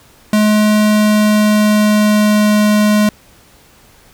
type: tone with pitch glide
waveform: square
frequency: 212.1 to 210.3 Hz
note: G#3 to G#3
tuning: +37 to +22 cents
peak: -9 dBFS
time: 0.33-3.09 s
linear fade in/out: 2 ms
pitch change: -15 cents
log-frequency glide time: 0.75-2.58 s
effects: pink hiss -46 dBFS RMS until 4.13 s